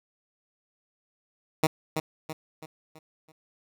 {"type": "tone with echo", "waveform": "10% pulse", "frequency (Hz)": 157.3, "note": "D#3", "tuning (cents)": 19, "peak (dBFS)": -11, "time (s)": [1.63, 1.67], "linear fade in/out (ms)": 5, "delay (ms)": 330, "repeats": 5, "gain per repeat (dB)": -7, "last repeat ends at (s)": 3.32, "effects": []}